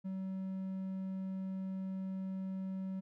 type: tone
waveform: triangle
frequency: 190 Hz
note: F#3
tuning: 46 cents sharp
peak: -35 dBFS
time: 0.04-3.01 s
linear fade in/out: 20 ms
effects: none